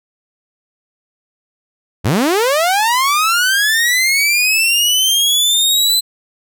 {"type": "linear sweep", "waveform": "sawtooth", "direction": "up", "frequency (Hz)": [77.78, 4061], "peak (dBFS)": -8, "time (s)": [2.04, 6.01], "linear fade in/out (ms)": 20, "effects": []}